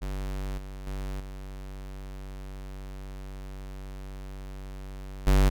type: tone with level steps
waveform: square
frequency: 48.09 Hz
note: G1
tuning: 32 cents flat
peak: -31 / -38 / -32 / -38 / -18 dBFS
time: 0.01-5.5 s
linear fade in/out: 20 ms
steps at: 0.58 / 0.87 / 1.2 / 5.27 s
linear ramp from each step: 2 ms
effects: none